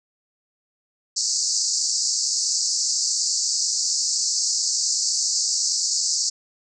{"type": "band-pass noise", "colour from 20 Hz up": "pink", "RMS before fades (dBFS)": -23, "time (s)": [1.16, 6.3], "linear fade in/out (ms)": 10, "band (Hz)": [4500, 7800], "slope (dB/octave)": 96, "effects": []}